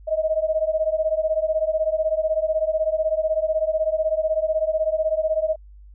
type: beating tone pair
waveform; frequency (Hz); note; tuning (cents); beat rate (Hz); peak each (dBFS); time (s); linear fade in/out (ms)
sine; 622.3 / 638.3; D#5 / D#5; 0 / +44; 16; -22 / -22; 0.07-5.56; 20
effects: added 50 Hz sine -42 dBFS peak until 5.94 s